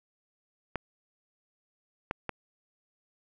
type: clicks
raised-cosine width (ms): 0.5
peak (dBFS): -16 / -15 / -17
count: 3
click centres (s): 0.757 / 2.111 / 2.293
effects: none